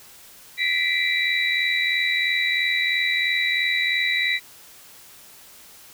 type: tone cluster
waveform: sine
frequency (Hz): 1952 / 2035 / 2338 / 3917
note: B6 / C7 / D7 / B7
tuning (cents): -21 / -49 / -8 / -15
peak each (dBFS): -25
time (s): 0.57-4.4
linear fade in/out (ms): 50
effects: white hiss -47 dBFS RMS until 5.93 s